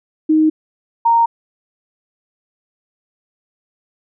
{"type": "tone pair in turn", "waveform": "sine", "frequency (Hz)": [312.2, 927.2], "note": ["D#4", "A#5"], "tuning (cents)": [6, -10], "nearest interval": "octave + perfect fifth", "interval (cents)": 1884, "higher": "second", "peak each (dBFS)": -9, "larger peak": "neither", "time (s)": [[0.29, 0.5], [1.05, 1.26]], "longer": "neither", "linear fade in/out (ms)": 10, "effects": []}